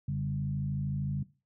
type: tone with frequency modulation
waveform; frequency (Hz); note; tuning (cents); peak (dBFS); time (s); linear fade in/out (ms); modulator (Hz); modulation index
sine; 139.9; C#3; +16; -29; 0.08-1.23; 5; 53.2; 0.77
effects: noise-tail reverb RT60 0.3 s tail -17 dB re dry